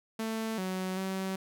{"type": "tone with pitch steps", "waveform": "sawtooth", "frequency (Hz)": [222.3, 186.6, 190.5], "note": ["A3", "F#3", "G3"], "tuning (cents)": [18, 15, -49], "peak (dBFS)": -28, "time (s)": [0.19, 1.36], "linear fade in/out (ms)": 5, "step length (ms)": 390, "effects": []}